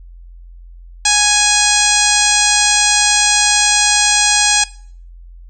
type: harmonic tone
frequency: 830.6 Hz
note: G#5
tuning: in tune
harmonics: 1 / 2 / 3 / 4 / 5 / 6 / 7 / 8 / 9 / 10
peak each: -19 / -19 / -19 / -19 / -19 / -19 / -19 / -19 / -19 / -19 dBFS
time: 1.05-4.64 s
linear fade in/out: 5 ms
effects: noise-tail reverb RT60 0.5 s tail -20 dB re dry + added 43 Hz sine -34 dBFS peak until 5.49 s